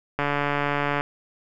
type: click train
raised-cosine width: 0.5 ms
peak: -9 dBFS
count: 119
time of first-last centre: 0.19-1.009 s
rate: 144 Hz
effects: none